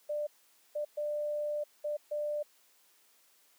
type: tone bursts at uneven times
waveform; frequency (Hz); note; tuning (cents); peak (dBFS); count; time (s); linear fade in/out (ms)
sine; 594; D5; +20; -31; 5; 0.09-0.27 / 0.75-0.85 / 0.97-1.64 / 1.84-1.97 / 2.11-2.43; 10
effects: white hiss -66 dBFS RMS until 3.58 s + high-pass 300 Hz 12 dB/octave